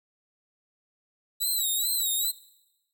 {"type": "tone with vibrato", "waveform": "5% pulse", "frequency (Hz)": 3893, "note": "B7", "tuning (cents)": -26, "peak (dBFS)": -18, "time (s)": [1.4, 2.32], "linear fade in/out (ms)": 20, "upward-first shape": "sine", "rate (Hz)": 2.4, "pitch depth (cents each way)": 94, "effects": ["noise-tail reverb RT60 1.0 s tail -20 dB re dry"]}